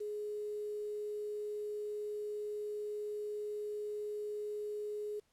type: tone with quantisation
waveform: sine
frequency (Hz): 419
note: G#4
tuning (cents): +15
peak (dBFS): -37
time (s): 0-5.2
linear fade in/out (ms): 10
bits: 10
effects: pink hiss -75 dBFS RMS until 5.32 s + low-pass 12000 Hz 12 dB/octave